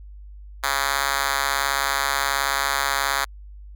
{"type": "tone with high-pass filter", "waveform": "5% pulse", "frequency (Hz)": 138.59, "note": "C#3", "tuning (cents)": 0, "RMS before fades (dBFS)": -23, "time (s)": [0.63, 3.25], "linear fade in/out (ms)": 10, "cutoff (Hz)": 1100, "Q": 0.81, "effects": ["added 50 Hz sine -38 dBFS peak until 3.75 s"]}